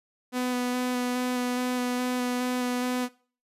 sawtooth tone with vibrato, 248.8 Hz, B3, 13 cents sharp, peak -22 dBFS, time 0.32-3.09 s, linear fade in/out 50 ms, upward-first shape square, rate 2.4 Hz, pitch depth 10 cents each way, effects noise-tail reverb RT60 0.4 s tail -20 dB re dry + resampled to 32000 Hz

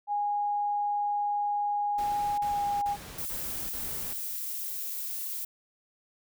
sine tone with pitch glide, 823 to 815.4 Hz, G#5 to G#5, -16 to -32 cents, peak -26 dBFS, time 0.07-2.97 s, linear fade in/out 50 ms, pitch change -16 cents, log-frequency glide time 2.48-2.59 s
pink noise bursts, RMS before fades -44 dBFS, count 5, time 1.98-4.132 s, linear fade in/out 5 ms, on 400 ms, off 38 ms
violet noise, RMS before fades -35 dBFS, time 3.18-5.45 s, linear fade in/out 5 ms
effects none

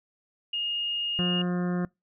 sine tone, 2846 Hz, F7, 32 cents sharp, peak -27 dBFS, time 0.53-1.42 s, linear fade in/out 5 ms
harmonic tone, 178 Hz, F3, 33 cents sharp, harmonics 1 / 2 / 3 / 4 / 6 / 7 / 8 / 9 / 10, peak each -25 / -34 / -40 / -42 / -45 / -45 / -45 / -48 / -48 dBFS, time 1.19-1.85 s, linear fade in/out 0 ms
effects noise-tail reverb RT60 0.2 s tail -25 dB re dry

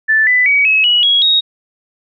sine tone with pitch steps, 1757 / 1995.1 / 2265 / 2572 / 2921 / 3317 / 3766 Hz, A6 / B6 / C#7 / E7 / F#7 / G#7 / A#7, -3 / +17 / +37 / -43 / -23 / -3 / +17 cents, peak -8 dBFS, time 0.08-1.41 s, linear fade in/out 20 ms, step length 190 ms, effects none

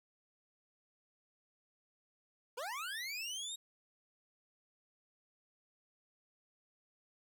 25% pulse linear sweep, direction up, 445.1 to 3803 Hz, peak -36 dBFS, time 2.57-3.56 s, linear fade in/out 10 ms, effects 12-bit

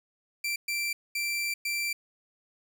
sawtooth tone bursts at uneven times, 2349 Hz, D7, in tune, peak -25 dBFS, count 4, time 0.44-0.56 / 0.68-0.93 / 1.15-1.54 / 1.65-1.93 s, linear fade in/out 5 ms, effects none

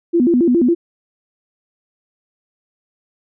sine tone with vibrato, 290 Hz, D4, 22 cents flat, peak -10 dBFS, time 0.13-0.75 s, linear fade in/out 20 ms, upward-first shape square, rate 7.2 Hz, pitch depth 280 cents each way, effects none

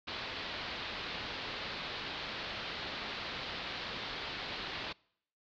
white low-pass noise, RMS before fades -41 dBFS, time 0.07-4.93 s, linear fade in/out 10 ms, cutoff 4400 Hz, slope 48 dB/octave, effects noise-tail reverb RT60 0.7 s tail -26 dB re dry

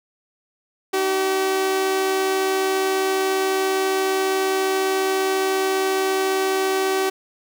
sawtooth tone pair together, 307.4 / 382 Hz, D#4 / G4, -21 / -45 cents, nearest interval major third, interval 376 cents, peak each -27 / -15 dBFS, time 0.93-7.1 s, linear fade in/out 10 ms, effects none

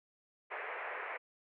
white band-pass noise, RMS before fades -42 dBFS, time 0.5-1.18 s, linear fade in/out 20 ms, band 410 to 2300 Hz, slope 48 dB/octave, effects none

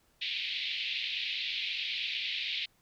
white band-pass noise, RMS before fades -35 dBFS, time 0.21-2.66 s, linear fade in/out 10 ms, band 2200 to 4000 Hz, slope 48 dB/octave, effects pink hiss -69 dBFS RMS until 2.81 s

